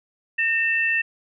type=tone pair together; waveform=sine; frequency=1829.8 / 2663 Hz; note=A#6 / E7; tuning=-33 / +17 cents; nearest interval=tritone; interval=650 cents; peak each=-21 / -22 dBFS; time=0.38-1.02 s; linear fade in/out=10 ms; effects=none